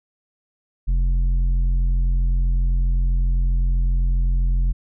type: tone with tanh clipping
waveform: sine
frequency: 43.85 Hz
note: F1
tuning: 8 cents sharp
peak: -17 dBFS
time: 0.87-4.73 s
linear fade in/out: 20 ms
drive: 7 dB
effects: none